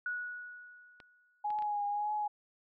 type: tone with exponential decay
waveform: sine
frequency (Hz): 1464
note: F#6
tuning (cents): -19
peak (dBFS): -32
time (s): 0.06-1.44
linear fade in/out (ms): 2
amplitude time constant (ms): 300
type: clicks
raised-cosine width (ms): 0.3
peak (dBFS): -35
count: 4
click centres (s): 1.002 / 1.504 / 1.588 / 1.623
type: tone with vibrato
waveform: sine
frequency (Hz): 830.6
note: G#5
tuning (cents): 0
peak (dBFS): -31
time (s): 1.44-2.28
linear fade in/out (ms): 10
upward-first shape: triangle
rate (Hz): 1.8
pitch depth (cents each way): 35
effects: none